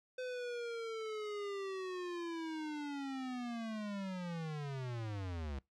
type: linear sweep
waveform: square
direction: down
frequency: 510 to 66.1 Hz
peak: -40 dBFS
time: 0.18-5.59 s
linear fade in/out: 5 ms
effects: noise-tail reverb RT60 0.2 s tail -24 dB re dry + low-pass 5000 Hz 12 dB/octave